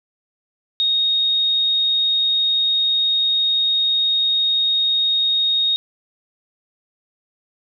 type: tone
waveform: sine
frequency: 3729 Hz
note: A#7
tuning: in tune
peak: -15 dBFS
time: 0.8-5.76 s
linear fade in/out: 0 ms
effects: none